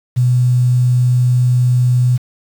sine tone with quantisation, 124.3 Hz, B2, 12 cents sharp, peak -9 dBFS, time 0.16-2.18 s, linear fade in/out 20 ms, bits 6, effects none

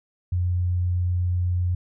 sine tone, 89.2 Hz, F2, 37 cents sharp, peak -20 dBFS, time 0.32-1.75 s, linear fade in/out 5 ms, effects none

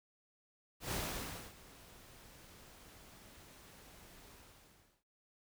pink noise with ADSR envelope, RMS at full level -38 dBFS, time 0.8-5.04 s, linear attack 120 ms, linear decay 610 ms, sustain -20 dB, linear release 730 ms, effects none

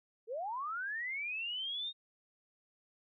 sine linear sweep, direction up, 417.5 to 3729 Hz, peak -36 dBFS, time 0.27-1.93 s, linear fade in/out 50 ms, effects none

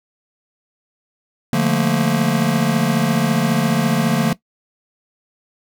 square chord, Bb major seventh, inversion first, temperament just, 145.68 / 174.81 / 218.5 / 233.1 Hz, D3 / F3 / A3 / Bb3, -14 / +2 / -12 / 0 cents, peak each -21 dBFS, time 1.53-4.33 s, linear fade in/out 2 ms, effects noise-tail reverb RT60 0.1 s tail -17 dB re dry

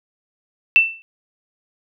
sine tone with exponential decay, 2672 Hz, E7, 23 cents sharp, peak -5 dBFS, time 0.76-1.02 s, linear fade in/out 0 ms, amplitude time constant 55 ms, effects none

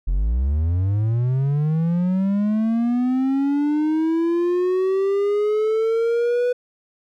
triangle linear sweep, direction up, 40.85 to 495.3 Hz, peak -15 dBFS, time 0.07-6.53 s, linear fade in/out 10 ms, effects none

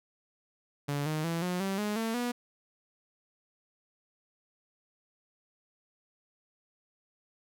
sawtooth tone with pitch steps, 143.6 / 154.8 / 166.87 / 179.88 / 193.91 / 209 / 225.3 / 242.9 Hz, D3 / D#3 / E3 / F#3 / G3 / G#3 / A3 / B3, -39 / -9 / +21 / -49 / -19 / +11 / +41 / -29 cents, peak -26 dBFS, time 0.88-2.32 s, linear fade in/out 10 ms, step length 180 ms, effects none

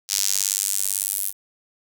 square tone with high-pass filter sweep, 49 Hz, G1, in tune, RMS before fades -24 dBFS, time 0.08-1.33 s, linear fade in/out 50 ms, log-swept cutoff 5600 to 11000 Hz, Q 1.7, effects none

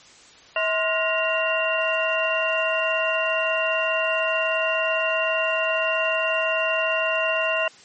sine tone cluster, 643 / 1053 / 1429 / 1891 / 2769 Hz, E5 / C6 / F6 / A#6 / F7, -43 / +11 / +39 / +24 / -15 cents, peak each -24 / -29 / -29 / -30 / -24 dBFS, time 0.56-7.68 s, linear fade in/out 2 ms, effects white hiss -49 dBFS RMS until 7.84 s + MP3 32 kbps

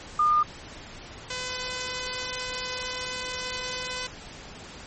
sine / 5% pulse tone pair in turn, 1213 / 504.9 Hz, D#6 / B4, -44 / +38 cents, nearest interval octave + minor third, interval 1518 cents, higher first, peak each -18 / -19 dBFS, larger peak first, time 0.19-0.43 / 1.3-4.07 s, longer second, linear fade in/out 5 ms, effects pink hiss -43 dBFS RMS until 4.86 s + MP3 32 kbps

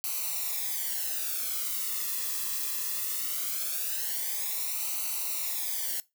blue noise with flanger, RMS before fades -32 dBFS, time 0.04-6 s, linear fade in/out 0 ms, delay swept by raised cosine 0.58 to 1.36 ms, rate 0.2 Hz, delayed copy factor -0.8, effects noise-tail reverb RT60 0.2 s tail -19 dB re dry

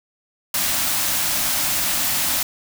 white band-stop noise, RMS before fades -21 dBFS, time 0.54-2.43 s, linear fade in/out 2 ms, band 340 to 540 Hz, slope 96 dB/octave, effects none

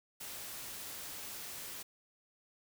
white noise, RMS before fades -45 dBFS, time 0.2-1.83 s, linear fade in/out 10 ms, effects none

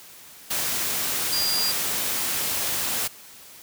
sine tone in noise, 4800 Hz, D8, 37 cents sharp, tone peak -23 dBFS, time 1.32-1.72 s, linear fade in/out 10 ms, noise white, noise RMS -26 dBFS, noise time 0.5-3.08 s, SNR 0 dB, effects white hiss -46 dBFS RMS until 3.62 s + high-pass 60 Hz 12 dB/octave

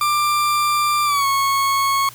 40% pulse tone with pitch glide, 1186 to 1100.2 Hz, D6 to C#6, +17 to -13 cents, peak -15 dBFS, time 0.01-2.09 s, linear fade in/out 2 ms, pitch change -130 cents, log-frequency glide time 1.05-1.26 s, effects added 119 Hz sine -46 dBFS peak until 2.14 s + white hiss -42 dBFS RMS until 2.14 s

